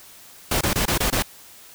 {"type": "noise bursts", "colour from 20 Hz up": "pink", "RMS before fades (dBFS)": -21, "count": 6, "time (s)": [0.51, 1.225], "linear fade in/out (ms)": 5, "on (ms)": 100, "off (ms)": 23, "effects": ["white hiss -46 dBFS RMS until 1.74 s"]}